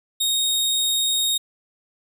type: tone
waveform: sawtooth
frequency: 3729 Hz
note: A#7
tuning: in tune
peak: -16 dBFS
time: 0.2-1.38 s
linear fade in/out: 10 ms
effects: none